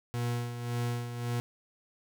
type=tone with tremolo; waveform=40% pulse; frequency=120 Hz; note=B2; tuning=49 cents flat; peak=-28 dBFS; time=0.14-1.4 s; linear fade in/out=0 ms; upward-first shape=sine; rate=1.8 Hz; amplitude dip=60%; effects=none

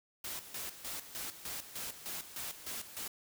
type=noise with tremolo; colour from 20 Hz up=white; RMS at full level=-41 dBFS; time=0.24-3.08 s; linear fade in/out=5 ms; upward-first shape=square; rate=3.3 Hz; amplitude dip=70%; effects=none

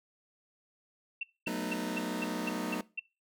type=tone bursts; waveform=sine; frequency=2701 Hz; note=E7; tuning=42 cents sharp; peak=-32 dBFS; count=8; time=1.21-2.996 s; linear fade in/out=5 ms; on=22 ms; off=230 ms
type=chord; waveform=sawtooth; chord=B dominant seventh; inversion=second; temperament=just; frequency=185.21 / 222.2 / 246.9 / 308.7 Hz; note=F#3 / A3 / B3 / D#4; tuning=+2 / +17 / 0 / -14 cents; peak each=-35 dBFS; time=1.47-2.81 s; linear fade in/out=2 ms
effects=noise-tail reverb RT60 0.3 s tail -21 dB re dry

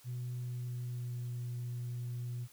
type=tone with pitch glide; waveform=sine; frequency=123.47 to 121.63 Hz; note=B2 to B2; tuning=0 to -26 cents; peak=-35 dBFS; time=0.04-2.48 s; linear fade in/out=50 ms; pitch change=-26 cents; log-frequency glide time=0.41-1.36 s; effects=tanh soft clip ceiling -34 dBFS + white hiss -61 dBFS RMS until 2.52 s

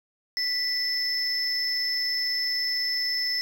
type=tone pair together; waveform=triangle; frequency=1980 / 5254 Hz; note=B6 / E8; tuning=+4 / -7 cents; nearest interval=octave + perfect fourth; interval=1689 cents; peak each=-30 / -24 dBFS; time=0.37-3.41 s; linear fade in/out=0 ms; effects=8-bit

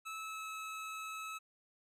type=tone with pitch glide; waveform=25% pulse; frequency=1304 to 1295 Hz; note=E6 to E6; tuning=-19 to -31 cents; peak=-38 dBFS; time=0.05-1.39 s; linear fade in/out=20 ms; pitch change=-12 cents; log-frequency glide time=0.17-0.47 s; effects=low-pass 12000 Hz 12 dB/octave

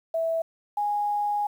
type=tone pair in turn; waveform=sine; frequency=656 / 826.5 Hz; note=E5 / G#5; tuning=-9 / -9 cents; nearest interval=major third; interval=400 cents; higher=second; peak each=-23 / -23 dBFS; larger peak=neither; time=0.14-0.42 / 0.77-1.47 s; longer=second; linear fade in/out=5 ms; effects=9-bit

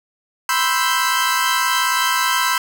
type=chord; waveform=sawtooth; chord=C major seventh; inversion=third; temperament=equal; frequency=987.8 / 1046.5 / 1318.5 / 1568 Hz; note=B5 / C6 / E6 / G6; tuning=0 / 0 / 0 / 0 cents; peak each=-18 dBFS; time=0.49-2.58 s; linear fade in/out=2 ms; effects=8-bit

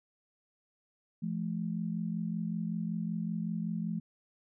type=tone pair together; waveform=sine; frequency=170.61 / 215.9 Hz; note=F3 / A3; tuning=-40 / -33 cents; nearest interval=major third; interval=407 cents; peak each=-34 / -35 dBFS; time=1.22-4 s; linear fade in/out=10 ms; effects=none

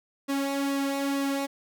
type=tone with flanger; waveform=sawtooth; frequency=277.2 Hz; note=C#4; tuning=in tune; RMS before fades=-28 dBFS; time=0.28-1.47 s; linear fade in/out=20 ms; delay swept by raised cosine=1.3 to 3 ms; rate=2.2 Hz; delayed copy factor=-0.6; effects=none

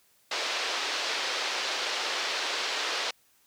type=band-pass noise; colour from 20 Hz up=white; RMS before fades=-31 dBFS; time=0.31-3.11 s; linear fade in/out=5 ms; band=380 to 4900 Hz; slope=24 dB/octave; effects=white hiss -65 dBFS RMS until 3.46 s

